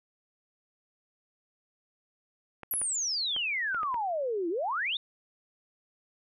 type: clicks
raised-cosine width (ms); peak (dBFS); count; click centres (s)
0.5; -26; 7; 2.633 / 2.738 / 2.816 / 3.364 / 3.746 / 3.832 / 3.943
type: exponential two-way sweep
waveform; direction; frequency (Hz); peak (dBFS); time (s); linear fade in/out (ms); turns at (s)
sine; down then up; 11840 to 323.6 to 3771; -28; 2.71-4.97; 2; 4.49
effects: none